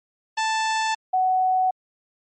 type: tone pair in turn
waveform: sawtooth / sine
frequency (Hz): 881 / 745.5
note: A5 / F#5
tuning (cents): +2 / +13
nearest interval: minor third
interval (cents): 289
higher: first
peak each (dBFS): -17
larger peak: neither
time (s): 0.37-0.95 / 1.13-1.71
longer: neither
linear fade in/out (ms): 10
effects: MP3 32 kbps